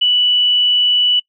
sine tone, 2960 Hz, F#7, in tune, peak -10 dBFS, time 0.01-1.2 s, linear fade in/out 10 ms, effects noise-tail reverb RT60 0.1 s tail -25 dB re dry

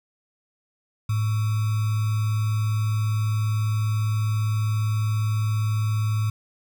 sine tone with sample-and-hold, 107.4 Hz, A2, 41 cents flat, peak -20 dBFS, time 1.09-6.3 s, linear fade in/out 5 ms, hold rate 1225 Hz, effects none

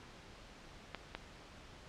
clicks, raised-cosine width 0.3 ms, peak -24 dBFS, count 2, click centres 0.947 / 1.15 s, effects pink hiss -55 dBFS RMS until 1.88 s + low-pass 5000 Hz 12 dB/octave

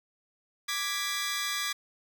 15% pulse chord, G# diminished, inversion second, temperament equal, 1174.7 / 1661.2 / 1975.5 Hz, D6 / G#6 / B6, 0 / 0 / 0 cents, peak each -28 dBFS, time 0.68-1.73 s, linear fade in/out 10 ms, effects none

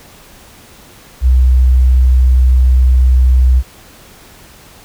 sine tone, 63.4 Hz, B1, 46 cents sharp, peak -5 dBFS, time 1.21-3.63 s, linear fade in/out 50 ms, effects pink hiss -40 dBFS RMS until 4.84 s

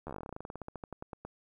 slowing click train, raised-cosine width 1 ms, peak -27 dBFS, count 26, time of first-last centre 0.07-1.25 s, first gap 12 ms, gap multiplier 1.1, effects 11-bit

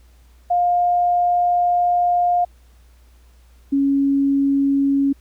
sine tone pair in turn, 707 / 277.2 Hz, F5 / C#4, +21 / 0 cents, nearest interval octave + major third, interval 1621 cents, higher first, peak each -14 dBFS, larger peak neither, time 0.5-2.45 / 3.72-5.13 s, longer first, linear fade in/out 10 ms, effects added 60 Hz sine -47 dBFS peak until 5.2 s + pink hiss -59 dBFS RMS until 5.2 s

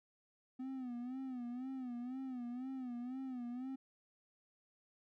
triangle tone with vibrato, 252.3 Hz, B3, 37 cents sharp, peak -39 dBFS, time 0.59-3.76 s, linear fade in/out 10 ms, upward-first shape sine, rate 2 Hz, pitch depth 94 cents each way, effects none

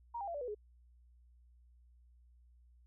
sine tone with pitch steps, 941 / 800.5 / 680.9 / 579.3 / 492.8 / 419.2 Hz, A#5 / G5 / F5 / D5 / B4 / G#4, +16 / +36 / -44 / -24 / -4 / +16 cents, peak -38 dBFS, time 0.14-0.548 s, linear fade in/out 10 ms, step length 68 ms, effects added 60 Hz sine -61 dBFS peak until 2.86 s

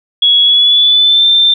sine tone with pitch glide, 3351 to 3571 Hz, G#7 to A7, +15 to +25 cents, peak -5 dBFS, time 0.22-1.54 s, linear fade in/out 5 ms, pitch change +110 cents, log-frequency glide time 0.42-1.27 s, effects none

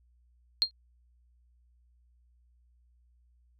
sine tone with exponential decay, 4217 Hz, C8, 13 cents sharp, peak -17 dBFS, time 0.62-0.71 s, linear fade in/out 0 ms, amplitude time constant 18 ms, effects added 60 Hz sine -62 dBFS peak until 3.59 s

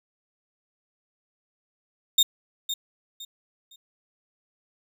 35% pulse tone with echo, 3665 Hz, A#7, 30 cents flat, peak -13 dBFS, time 2.18-2.23 s, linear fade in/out 5 ms, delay 510 ms, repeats 3, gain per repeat -11 dB, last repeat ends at 3.76 s, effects none

